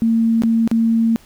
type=tone with dropouts; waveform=sine; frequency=227.4 Hz; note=A#3; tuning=43 cents flat; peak=-12 dBFS; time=0.02-1.16 s; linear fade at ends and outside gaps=0 ms; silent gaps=0.421-0.435 / 0.676-0.714 s; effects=pink hiss -49 dBFS RMS until 1.25 s